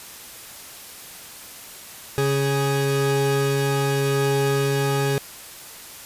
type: tone pair together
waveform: 40% pulse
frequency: 138.59 / 414.9 Hz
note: C#3 / G#4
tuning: 0 / -2 cents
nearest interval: octave + perfect fifth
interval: 1898 cents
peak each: -21 dBFS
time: 2.18-5.18 s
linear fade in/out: 0 ms
effects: white hiss -40 dBFS RMS until 6.05 s + resampled to 32000 Hz